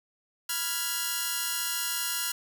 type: chord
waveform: 5% pulse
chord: F diminished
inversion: second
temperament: equal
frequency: 987.8 / 1396.9 / 1661.2 Hz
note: Cb6 / F6 / Ab6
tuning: 0 / 0 / 0 cents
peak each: -24 / -19 / -23 dBFS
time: 0.49-2.32 s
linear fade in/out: 5 ms
effects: none